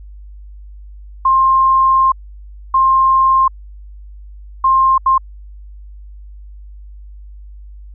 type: tone bursts at uneven times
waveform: sine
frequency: 1059 Hz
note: C6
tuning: 21 cents sharp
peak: -8 dBFS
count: 4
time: 1.25-2.12 / 2.74-3.48 / 4.64-4.98 / 5.06-5.18 s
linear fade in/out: 5 ms
effects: added 50 Hz sine -32 dBFS peak until 7.94 s